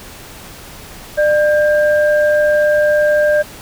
sine tone pair together, 599 / 1595.6 Hz, D5 / G6, +34 / +30 cents, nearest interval octave + perfect fourth, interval 1696 cents, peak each -10 / -18 dBFS, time 1.17-3.43 s, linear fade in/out 20 ms, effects pink hiss -35 dBFS RMS until 3.61 s

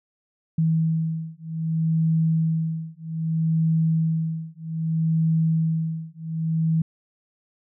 sine beating tone pair, 161.1 / 161.73 Hz, E3 / E3, -39 / -33 cents, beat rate 0.63 Hz, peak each -23 dBFS, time 0.58-6.82 s, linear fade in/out 5 ms, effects none

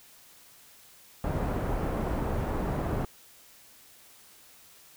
pink low-pass noise, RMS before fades -30 dBFS, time 1.24-3.05 s, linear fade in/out 2 ms, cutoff 960 Hz, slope 12 dB/octave, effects white hiss -55 dBFS RMS until 4.96 s

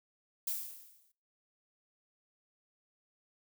violet noise with exponential decay, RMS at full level -33 dBFS, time 0.47-1.12 s, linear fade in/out 5 ms, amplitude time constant 140 ms, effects noise-tail reverb RT60 0.5 s tail -24 dB re dry

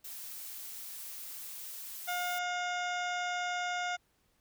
blue noise, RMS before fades -44 dBFS, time 0.04-2.39 s, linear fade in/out 10 ms
harmonic tone, 714 Hz, F5, 38 cents sharp, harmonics 1 / 2 / 3 / 4 / 5 / 7 / 8 / 9 / 10, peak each -35 / -37 / -41 / -46 / -45 / -53 / -52 / -52 / -53 dBFS, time 2.07-3.97 s, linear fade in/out 20 ms
effects pink hiss -73 dBFS RMS until 4.4 s

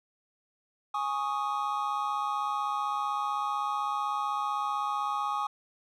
triangle chord, Ab suspended fourth, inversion none, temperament equal, 830.6 / 1108.7 / 1244.5 Hz, Ab5 / Db6 / Eb6, 0 / 0 / 0 cents, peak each -31 dBFS, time 0.94-5.47 s, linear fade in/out 5 ms, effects none

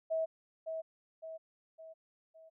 sine tone with echo, 645 Hz, E5, 38 cents flat, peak -30 dBFS, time 0.1-0.26 s, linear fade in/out 20 ms, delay 560 ms, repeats 4, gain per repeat -6 dB, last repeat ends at 2.5 s, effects none

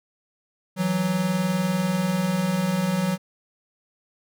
square tone pair together, 164.81 / 184.99 Hz, E3 / F#3, 0 / 0 cents, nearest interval major second, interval 200 cents, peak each -28 / -23 dBFS, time 0.76-3.18 s, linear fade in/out 50 ms, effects none

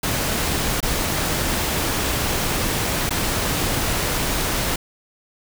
pink noise with dropouts, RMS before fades -22 dBFS, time 0.03-4.76 s, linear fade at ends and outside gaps 5 ms, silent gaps 0.805-0.827 / 3.094-3.106 s, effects none

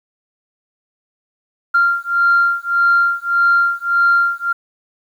sine beating tone pair, 1388 / 1389.7 Hz, F6 / F6, -11 / -9 cents, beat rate 1.7 Hz, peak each -14 dBFS, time 1.74-4.53 s, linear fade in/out 10 ms, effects tanh soft clip ceiling -5 dBFS + 8-bit

